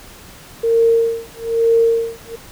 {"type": "tone with tremolo", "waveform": "sine", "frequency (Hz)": 459, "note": "A#4", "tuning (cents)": -27, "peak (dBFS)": -9, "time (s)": [0.63, 2.36], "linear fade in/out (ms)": 10, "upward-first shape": "sine", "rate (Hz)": 1.1, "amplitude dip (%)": 100, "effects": ["pink hiss -40 dBFS RMS until 2.51 s"]}